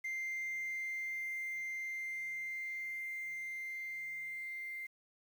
sine tone with level ramp, 2093 Hz, C7, in tune, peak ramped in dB -34 to -40 dBFS, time 0.04-4.87 s, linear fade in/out 10 ms, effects tanh soft clip ceiling -35 dBFS + 10-bit

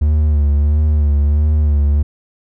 triangle tone with vibrato, 74.1 Hz, D2, 16 cents sharp, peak -8 dBFS, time 0.01-2.03 s, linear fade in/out 10 ms, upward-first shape sine, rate 1.5 Hz, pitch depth 53 cents each way, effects none

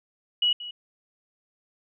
sine tone with echo, 2922 Hz, F#7, 22 cents flat, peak -19 dBFS, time 0.42-0.53 s, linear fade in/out 5 ms, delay 180 ms, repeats 1, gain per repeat -15 dB, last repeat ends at 0.71 s, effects none

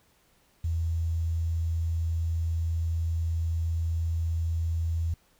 sine tone with quantisation, 82.6 Hz, E2, 4 cents sharp, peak -25 dBFS, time 0.64-5.14 s, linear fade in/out 5 ms, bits 9, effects pink hiss -65 dBFS RMS until 5.39 s

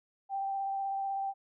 sine tone with vibrato, 784 Hz, G5, in tune, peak -31 dBFS, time 0.29-1.34 s, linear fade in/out 50 ms, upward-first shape sine, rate 16 Hz, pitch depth 13 cents each way, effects none

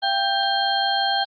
sine tone cluster, 682 / 787 / 1573 / 3199 / 4219 Hz, F5 / G5 / G6 / G7 / C8, -41 / +7 / +6 / +34 / +14 cents, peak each -30 / -22 / -26 / -26 / -26 dBFS, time 0.02-1.25 s, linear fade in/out 20 ms, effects Opus 24 kbps

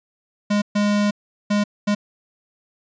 square tone bursts at uneven times, 206.2 Hz, G#3, 12 cents flat, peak -17 dBFS, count 4, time 0.5-0.62 / 0.75-1.11 / 1.5-1.64 / 1.87-1.95 s, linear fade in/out 10 ms, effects resampled to 16000 Hz

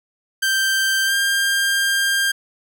sawtooth tone with pitch glide, 1568 to 1598.2 Hz, G6 to G6, 0 to +33 cents, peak -13 dBFS, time 0.42-2.32 s, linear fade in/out 10 ms, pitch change +33 cents, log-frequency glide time 1.05-1.14 s, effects none

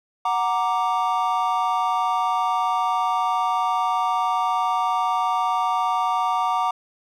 triangle chord, Gb augmented, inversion none, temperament equal, 740 / 932.3 / 1174.7 Hz, Gb5 / Bb5 / D6, 0 / 0 / 0 cents, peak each -22 dBFS, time 0.25-6.71 s, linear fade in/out 5 ms, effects none

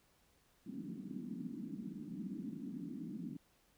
white band-pass noise, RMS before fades -45 dBFS, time 0.66-3.37 s, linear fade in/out 5 ms, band 170 to 290 Hz, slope 48 dB/octave, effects pink hiss -72 dBFS RMS until 3.77 s

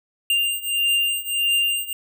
square beating tone pair, 2794 / 2795.6 Hz, F7 / F7, 0 / +1 cents, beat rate 1.6 Hz, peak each -24 / -22 dBFS, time 0.3-1.93 s, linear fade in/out 2 ms, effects none

